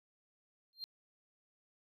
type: tone with exponential growth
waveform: triangle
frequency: 4186 Hz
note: C8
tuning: in tune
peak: -34 dBFS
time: 0.73-0.84 s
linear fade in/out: 0 ms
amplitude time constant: 22 ms
effects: tanh soft clip ceiling -36 dBFS